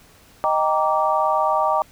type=chord; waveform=sine; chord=Eb major seventh; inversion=none; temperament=equal with one note detuned; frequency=622.3 / 784 / 932.3 / 1162.5 Hz; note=Eb5 / G5 / Bb5 / D6; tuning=0 / 0 / 0 / -18 cents; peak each=-22 dBFS; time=0.44-1.82 s; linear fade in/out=0 ms; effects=pink hiss -51 dBFS RMS until 1.91 s

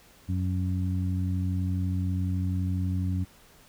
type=harmonic tone; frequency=92 Hz; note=F#2; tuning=9 cents flat; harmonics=1 / 2 / 3; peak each=-26 / -32 / -36 dBFS; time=0.28-3.25 s; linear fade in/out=20 ms; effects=pink hiss -56 dBFS RMS until 3.68 s

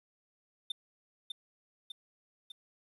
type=tone with echo; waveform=triangle; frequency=3582 Hz; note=A7; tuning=30 cents sharp; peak=-30 dBFS; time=0.7-0.72 s; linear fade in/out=5 ms; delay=600 ms; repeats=3; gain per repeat=-4 dB; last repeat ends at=2.52 s; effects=resampled to 32000 Hz + 11-bit

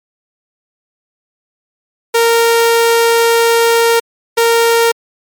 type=tone bursts at uneven times; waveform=sawtooth; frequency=462.9 Hz; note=A#4; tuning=12 cents flat; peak=-4 dBFS; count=2; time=2.14-4 / 4.37-4.92 s; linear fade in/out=10 ms; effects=MP3 96 kbps

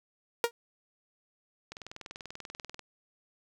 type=tone with exponential decay; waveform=sawtooth; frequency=470 Hz; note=A#4; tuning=14 cents sharp; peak=-16 dBFS; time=0.44-0.51 s; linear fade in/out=1 ms; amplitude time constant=15 ms
type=click train; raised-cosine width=0.2 ms; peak=-25 dBFS; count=23; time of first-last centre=1.72-2.793 s; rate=20.5 Hz
effects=none

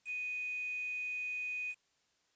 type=tone with quantisation; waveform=sine; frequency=2489 Hz; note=D#7; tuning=in tune; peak=-36 dBFS; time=0.05-1.75 s; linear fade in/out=50 ms; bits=9; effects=white hiss -75 dBFS RMS until 2.35 s + resampled to 16000 Hz

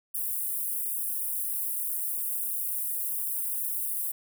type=high-pass noise; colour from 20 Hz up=white; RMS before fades=-31 dBFS; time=0.14-4.12 s; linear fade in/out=10 ms; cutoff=9300 Hz; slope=48 dB/octave; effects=none

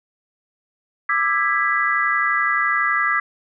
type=chord; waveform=sine; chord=E dominant seventh; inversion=third; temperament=just; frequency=1186.7 / 1318.5 / 1648.1 / 1977.8 Hz; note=D6 / E6 / G#6 / B6; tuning=+18 / 0 / -14 / +2 cents; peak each=-22 / -24 / -22 / -21 dBFS; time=1.09-3.2 s; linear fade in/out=5 ms; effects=none

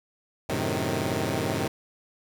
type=chord; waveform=10% pulse; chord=F# diminished seventh; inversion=none; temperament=equal; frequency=92.5 / 110 / 130.81 / 155.56 Hz; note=F#2 / A2 / C3 / Eb3; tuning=0 / 0 / 0 / 0 cents; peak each=-23 dBFS; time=0.49-1.68 s; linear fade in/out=5 ms; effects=none

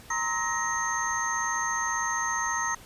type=tone cluster; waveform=sine; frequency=938 / 1053 / 1287 / 1878 / 6340 Hz; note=A#5 / C6 / E6 / A#6 / G8; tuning=+11 / +11 / -42 / +12 / +19 cents; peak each=-32 / -35 / -33 / -31 / -32 dBFS; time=0.1-2.75 s; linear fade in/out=5 ms; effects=pink hiss -50 dBFS RMS until 2.85 s + resampled to 32000 Hz

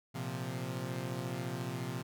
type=chord; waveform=sawtooth; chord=Bb suspended second; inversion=none; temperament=equal; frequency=116.54 / 130.81 / 174.61 Hz; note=Bb2 / C3 / F3; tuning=0 / 0 / 0 cents; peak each=-38 / -35 / -38 dBFS; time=0.14-2.03 s; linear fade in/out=20 ms; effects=none

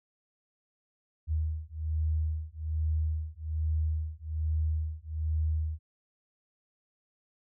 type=beating tone pair; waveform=sine; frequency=77.78 / 78.98 Hz; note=D#2 / D#2; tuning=0 / +26 cents; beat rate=1.2 Hz; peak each=-31 dBFS; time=1.27-5.79 s; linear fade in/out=50 ms; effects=none

